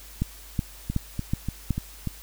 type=two click trains; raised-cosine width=5 ms; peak=-11 / -15 dBFS; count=5 / 5; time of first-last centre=0.22-1.707 / 0.9-2.073 s; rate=2.69 / 3.41 Hz; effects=added 50 Hz sine -46 dBFS peak until 2.22 s + white hiss -47 dBFS RMS until 2.22 s